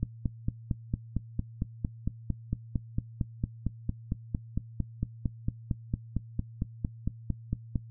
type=click train; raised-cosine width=5 ms; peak=-16 dBFS; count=35; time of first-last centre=0.03-7.757 s; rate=4.4 Hz; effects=noise-tail reverb RT60 0.1 s tail -17 dB re dry + added 114 Hz sine -44 dBFS peak until 7.9 s